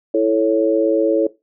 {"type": "chord", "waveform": "sine", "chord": "A major", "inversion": "second", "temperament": "equal with one note detuned", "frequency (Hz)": [329.6, 438, 554.4], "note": ["E4", "A4", "C#5"], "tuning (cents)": [0, -8, 0], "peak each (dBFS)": -17, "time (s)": [0.14, 1.27], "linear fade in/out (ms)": 5, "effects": ["noise-tail reverb RT60 0.2 s tail -17 dB re dry"]}